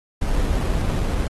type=noise with sample-and-hold; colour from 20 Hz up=brown; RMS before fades=-21 dBFS; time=0.21-1.28 s; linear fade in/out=10 ms; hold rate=3675 Hz; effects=AAC 32 kbps